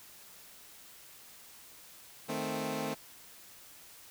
15% pulse chord, A diminished, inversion second, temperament equal, 155.56 / 220 / 261.6 Hz, Eb3 / A3 / C4, 0 / 0 / 0 cents, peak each -34 / -31 / -31 dBFS, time 2.28-2.95 s, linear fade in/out 20 ms, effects white hiss -54 dBFS RMS until 4.1 s

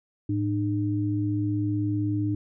sine tone pair together, 107.4 / 302.6 Hz, A2 / D#4, -41 / -48 cents, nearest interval octave + tritone, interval 1793 cents, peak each -26 dBFS, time 0.29-2.35 s, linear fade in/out 5 ms, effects none

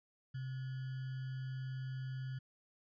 sine tone with sample-and-hold, 130.8 Hz, C3, in tune, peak -39 dBFS, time 0.34-2.39 s, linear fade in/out 10 ms, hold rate 1575 Hz, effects resampled to 11025 Hz

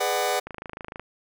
sawtooth chord, G# half-diminished seventh, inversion none, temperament just, 415.3 / 498.4 / 598 / 747.5 Hz, G#4 / B4 / D5 / F#5, 0 / +16 / +31 / +17 cents, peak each -26 / -25 / -25 / -22 dBFS, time 0-0.4 s, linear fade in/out 10 ms
click train, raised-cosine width 0.5 ms, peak -21 dBFS, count 15, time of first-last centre 0.47-0.996 s, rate 26.6 Hz
effects none

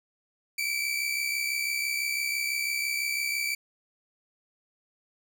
sawtooth tone pair together, 2283 / 2349 Hz, D7 / D7, -50 / 0 cents, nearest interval unison, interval 50 cents, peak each -27 dBFS, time 0.58-3.55 s, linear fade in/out 5 ms, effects none

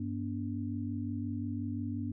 sine tone cluster, 98.5 / 240.4 / 286.1 Hz, G2 / B3 / D4, +9 / -46 / -45 cents, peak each -37 / -37 / -39 dBFS, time 0-2.12 s, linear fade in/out 5 ms, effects none

